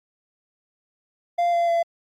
triangle tone with pitch steps, 694 / 686 / 678.1 Hz, F5 / F5 / E5, -11 / -31 / +49 cents, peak -16 dBFS, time 1.38-1.83 s, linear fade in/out 10 ms, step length 150 ms, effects Opus 48 kbps

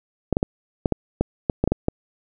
clicks, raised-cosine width 2 ms, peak -5 dBFS, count 11, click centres 0.327 / 0.369 / 0.429 / 0.858 / 0.923 / 1.21 / 1.498 / 1.64 / 1.676 / 1.72 / 1.884 s, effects none

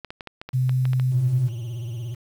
clicks, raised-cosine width 0.3 ms, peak -19 dBFS, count 10, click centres 0.047 / 0.105 / 0.208 / 0.273 / 0.415 / 0.49 / 0.694 / 0.854 / 0.933 / 0.998 s
sine tone, 128.4 Hz, C3, 32 cents flat, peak -18 dBFS, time 0.53-1.49 s, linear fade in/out 20 ms
triangle tone with vibrato, 117.6 Hz, A#2, 16 cents sharp, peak -26 dBFS, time 1.11-2.15 s, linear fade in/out 10 ms, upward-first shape triangle, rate 17 Hz, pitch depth 130 cents each way
effects 8-bit

